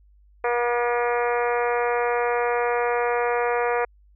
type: harmonic tone with a mistuned harmonic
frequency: 240 Hz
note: B3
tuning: 49 cents flat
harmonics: 2 / 3 / 4 / 5 / 6 / 7 / 8 / 9 / 10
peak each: -23 / -27 / -29 / -31 / -33 / -34 / -35 / -36 / -37 dBFS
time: 0.44-3.85 s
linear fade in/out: 5 ms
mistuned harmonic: 7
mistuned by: +15 cents
effects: added 50 Hz sine -52 dBFS peak until 4.15 s